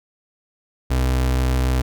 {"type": "tone", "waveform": "35% pulse", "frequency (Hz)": 63.8, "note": "C2", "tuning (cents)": -43, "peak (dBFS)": -15, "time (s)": [0.9, 1.82], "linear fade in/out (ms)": 10, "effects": []}